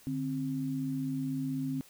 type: tone pair together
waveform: sine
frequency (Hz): 148.3 / 264.2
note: D3 / C4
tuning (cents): +17 / +17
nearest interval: minor seventh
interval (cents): 1000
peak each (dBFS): -36 / -32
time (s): 0.07-1.81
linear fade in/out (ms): 0
effects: white hiss -58 dBFS RMS until 1.89 s